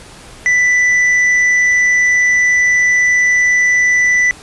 sine tone with hard clipping, 1983 Hz, B6, 7 cents sharp, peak -10 dBFS, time 0.46-4.31 s, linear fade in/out 0 ms, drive 4 dB, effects pink hiss -37 dBFS RMS until 4.42 s + resampled to 24000 Hz

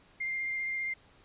sine tone with vibrato, 2106 Hz, C7, 11 cents sharp, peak -31 dBFS, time 0.2-0.94 s, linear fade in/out 10 ms, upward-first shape sine, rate 15 Hz, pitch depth 12 cents each way, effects pink hiss -61 dBFS RMS until 1.24 s + resampled to 8000 Hz

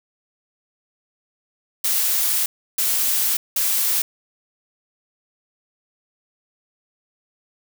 blue noise bursts at uneven times, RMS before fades -20 dBFS, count 3, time 1.84-2.46 / 2.78-3.37 / 3.56-4.02 s, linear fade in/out 5 ms, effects none

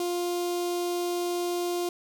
sawtooth tone with notch filter, 351.2 Hz, F4, 10 cents sharp, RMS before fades -29 dBFS, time 0-1.89 s, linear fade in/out 2 ms, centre 1700 Hz, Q 0.75, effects none

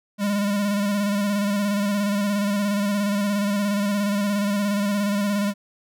square tone with vibrato, 203.1 Hz, G#3, 38 cents flat, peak -21 dBFS, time 0.18-5.54 s, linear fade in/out 50 ms, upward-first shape square, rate 17 Hz, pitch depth 32 cents each way, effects none

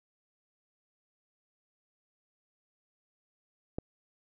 click, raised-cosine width 2 ms, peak -20 dBFS, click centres 3.785 s, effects none

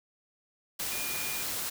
sine tone in noise, 2425 Hz, D#7, 45 cents flat, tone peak -39 dBFS, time 0.91-1.43 s, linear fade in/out 10 ms, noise white, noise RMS -34 dBFS, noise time 0.79-1.7 s, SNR -8 dB, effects none

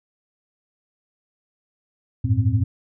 sine tone cluster, 89 / 102.2 / 114.7 / 262.4 Hz, F2 / G#2 / A#2 / C4, +33 / -27 / -28 / +5 cents, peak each -25 / -20 / -20 / -28 dBFS, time 2.24-2.64 s, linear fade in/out 10 ms, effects none

